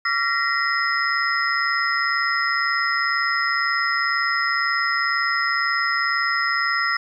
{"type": "tone cluster", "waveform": "sine", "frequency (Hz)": [1144, 1370, 1879, 2021, 5140], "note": ["D6", "F6", "A#6", "B6", "E8"], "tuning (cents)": [-46, -34, 13, 39, -45], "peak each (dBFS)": [-29, -23, -23, -28, -28], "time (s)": [0.05, 6.97], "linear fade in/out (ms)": 5, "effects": ["9-bit"]}